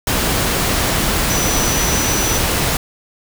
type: tone in noise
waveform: sine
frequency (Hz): 5930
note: F#8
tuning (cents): +3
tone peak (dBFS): -21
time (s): 1.3-2.38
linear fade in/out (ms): 2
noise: pink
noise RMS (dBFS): -17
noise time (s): 0.07-2.77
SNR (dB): -7
effects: none